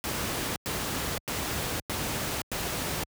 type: noise bursts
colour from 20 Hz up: pink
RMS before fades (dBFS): -31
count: 5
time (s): 0.04-3.036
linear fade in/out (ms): 0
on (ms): 520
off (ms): 99
effects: high-pass 60 Hz 12 dB/octave